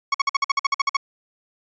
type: tone bursts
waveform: 30% pulse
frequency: 1108.7 Hz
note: C#6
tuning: in tune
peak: -14 dBFS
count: 12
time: 0.12-0.969 s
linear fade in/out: 5 ms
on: 24 ms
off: 51 ms
effects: resampled to 16000 Hz